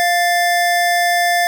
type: tone pair together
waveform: square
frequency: 698.5 / 1763.3 Hz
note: F5 / A6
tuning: 0 / +3 cents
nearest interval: octave + major third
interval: 1603 cents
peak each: -15 / -19 dBFS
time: 0-1.47 s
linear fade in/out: 0 ms
effects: none